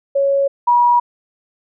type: tone pair in turn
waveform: sine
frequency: 554.4 / 963.9 Hz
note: C#5 / B5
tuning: 0 / -42 cents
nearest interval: minor seventh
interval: 958 cents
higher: second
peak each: -12 / -9 dBFS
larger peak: second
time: 0.15-0.48 / 0.67-1 s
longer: neither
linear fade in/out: 10 ms
effects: none